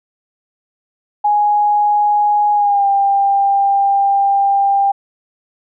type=tone with pitch glide; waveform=sine; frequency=830.6 to 794.9 Hz; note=G#5 to G5; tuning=0 to +24 cents; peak=-10 dBFS; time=1.24-4.92 s; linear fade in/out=10 ms; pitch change=-76 cents; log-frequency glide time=2.54-2.87 s; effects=none